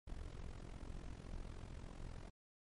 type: noise with amplitude modulation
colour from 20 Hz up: brown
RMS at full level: -45 dBFS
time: 0.07-2.3 s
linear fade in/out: 10 ms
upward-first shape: sine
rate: 43.6 Hz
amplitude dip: 85%
effects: MP3 48 kbps